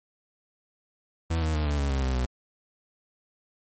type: tone with pitch steps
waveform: 40% pulse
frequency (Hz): 82.3 / 79.13 / 76.08 / 73.15 / 70.33 / 67.63 / 65.02 / 62.52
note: E2 / D#2 / D#2 / D2 / C#2 / C#2 / C2 / B1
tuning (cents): -2 / +30 / -38 / -6 / +26 / -42 / -10 / +22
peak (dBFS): -23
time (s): 1.3-2.26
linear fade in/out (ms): 10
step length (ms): 120
effects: MP3 32 kbps